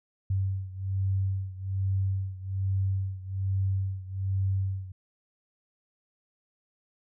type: beating tone pair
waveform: sine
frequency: 95.8 / 97 Hz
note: G2 / G2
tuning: -39 / -18 cents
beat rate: 1.2 Hz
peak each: -28 / -31 dBFS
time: 0.3-4.92 s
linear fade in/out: 5 ms
effects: none